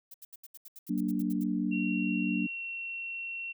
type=noise bursts; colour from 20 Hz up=violet; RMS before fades=-47 dBFS; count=13; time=0.11-1.438 s; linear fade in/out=5 ms; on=32 ms; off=76 ms
type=chord; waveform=sine; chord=Gb augmented; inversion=none; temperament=equal with one note detuned; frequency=188.12 / 233.1 / 293.7 Hz; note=Gb3 / Bb3 / D4; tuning=+29 / 0 / 0 cents; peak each=-32 dBFS; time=0.89-2.47 s; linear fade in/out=10 ms
type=tone with pitch glide; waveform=sine; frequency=2740 to 2724 Hz; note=F7 to F7; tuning=-34 to -44 cents; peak=-35 dBFS; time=1.71-3.53 s; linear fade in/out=20 ms; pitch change=-10 cents; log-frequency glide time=2.41-2.63 s
effects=none